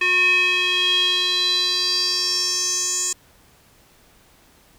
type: tone with band-pass filter sweep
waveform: square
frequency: 362.5 Hz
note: F#4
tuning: 35 cents flat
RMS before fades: -20 dBFS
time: 0.01-3.13 s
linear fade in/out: 5 ms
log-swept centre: 2300 to 7200 Hz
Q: 6.8
effects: pink hiss -54 dBFS RMS until 4.78 s